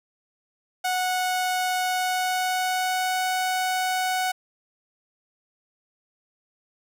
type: tone with pitch glide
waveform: sawtooth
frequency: 736 to 742 Hz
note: F#5 to F#5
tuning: -9 to +5 cents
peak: -19 dBFS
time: 0.84-4.32 s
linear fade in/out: 10 ms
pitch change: +14 cents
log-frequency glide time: 1.81-3.24 s
effects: none

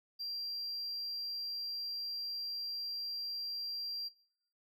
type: tone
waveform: triangle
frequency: 4741 Hz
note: D8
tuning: 16 cents sharp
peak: -36 dBFS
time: 0.19-4.09 s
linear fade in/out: 20 ms
effects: noise-tail reverb RT60 0.7 s tail -22 dB re dry + tanh soft clip ceiling -32 dBFS

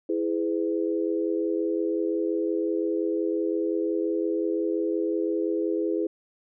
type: chord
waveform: sine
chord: E major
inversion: none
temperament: equal with one note detuned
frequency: 329.6 / 415.3 / 505.1 Hz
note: E4 / G#4 / B4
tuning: 0 / 0 / +39 cents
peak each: -26 / -28 / -31 dBFS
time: 0.09-6.07 s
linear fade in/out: 5 ms
effects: none

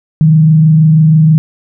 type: tone with frequency modulation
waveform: sine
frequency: 157.1 Hz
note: D#3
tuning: 17 cents sharp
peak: -3 dBFS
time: 0.21-1.38 s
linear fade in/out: 0 ms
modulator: 26.2 Hz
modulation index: 0.31
effects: none

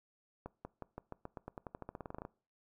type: accelerating click train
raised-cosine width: 1 ms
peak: -29 dBFS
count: 21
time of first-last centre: 0.46-2.251 s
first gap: 190 ms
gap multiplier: 0.91
effects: noise-tail reverb RT60 0.4 s tail -22 dB re dry

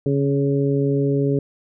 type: harmonic tone with a mistuned harmonic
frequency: 139.5 Hz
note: C#3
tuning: 11 cents sharp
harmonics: 1 / 2 / 3 / 4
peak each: -20 / -22 / -21 / -31 dBFS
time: 0.06-1.39 s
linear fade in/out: 2 ms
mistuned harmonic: 1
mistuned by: +19 cents
effects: none

